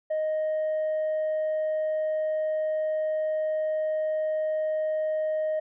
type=tone with tanh clipping; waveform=sine; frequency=622.3 Hz; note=D#5; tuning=in tune; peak=-25 dBFS; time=0.1-5.6 s; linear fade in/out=10 ms; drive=1 dB; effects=none